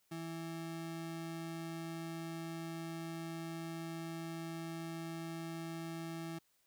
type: ring-modulated tone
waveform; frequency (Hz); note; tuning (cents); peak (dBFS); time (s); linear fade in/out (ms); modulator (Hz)
square; 246.9; B3; 0; -39; 0.11-6.39; 10; 83.4
effects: white hiss -75 dBFS RMS until 6.66 s